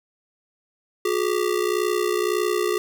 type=ring-modulated tone; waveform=square; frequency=392 Hz; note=G4; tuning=in tune; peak=-18 dBFS; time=1.05-2.78 s; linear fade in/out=0 ms; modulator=30.9 Hz; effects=none